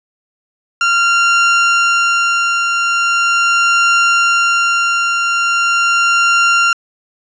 30% pulse tone with tremolo, 1385 Hz, F6, 15 cents flat, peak -6 dBFS, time 0.81-6.73 s, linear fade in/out 2 ms, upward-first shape triangle, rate 0.4 Hz, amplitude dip 40%, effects resampled to 16000 Hz + 8-bit

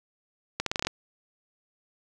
accelerating click train, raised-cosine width 0.2 ms, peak -10 dBFS, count 8, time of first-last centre 0.6-0.87 s, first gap 63 ms, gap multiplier 0.83, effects none

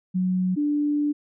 sine tone pair in turn, 184.1 / 293.8 Hz, F#3 / D4, -8 / +1 cents, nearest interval minor sixth, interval 809 cents, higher second, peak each -20 dBFS, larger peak neither, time 0.14-0.56 / 0.56-1.13 s, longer second, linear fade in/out 20 ms, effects none

